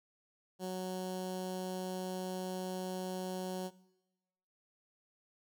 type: tone with notch filter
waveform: 15% pulse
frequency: 185 Hz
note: F#3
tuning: in tune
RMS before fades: -39 dBFS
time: 0.59-3.71 s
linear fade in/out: 50 ms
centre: 2000 Hz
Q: 0.98
effects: noise-tail reverb RT60 1.0 s tail -20 dB re dry